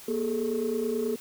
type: tone cluster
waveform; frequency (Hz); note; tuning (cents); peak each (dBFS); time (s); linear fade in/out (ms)
sine; 237.3 / 410.1 / 439.5; A#3 / G#4 / A4; +31 / -22 / -2; -30 / -30 / -28; 0.08-1.16; 5
effects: tanh soft clip ceiling -20 dBFS + white hiss -47 dBFS RMS until 1.2 s